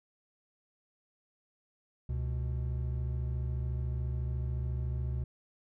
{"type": "tone pair together", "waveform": "triangle", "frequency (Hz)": [69.45, 123.47], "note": ["C#2", "B2"], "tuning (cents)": [4, 0], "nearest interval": "minor seventh", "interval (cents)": 996, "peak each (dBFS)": [-31, -33], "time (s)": [2.09, 5.24], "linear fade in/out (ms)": 5, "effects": []}